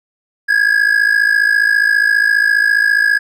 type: ring-modulated tone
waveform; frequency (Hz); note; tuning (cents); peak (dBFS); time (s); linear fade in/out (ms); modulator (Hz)
triangle; 1661.2; G#6; 0; -5; 0.48-3.19; 20; 27.4
effects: none